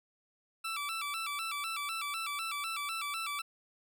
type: tone with vibrato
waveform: 20% pulse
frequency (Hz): 1241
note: D#6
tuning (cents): -5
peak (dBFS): -30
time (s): 0.64-3.42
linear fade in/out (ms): 10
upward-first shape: square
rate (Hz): 4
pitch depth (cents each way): 120
effects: none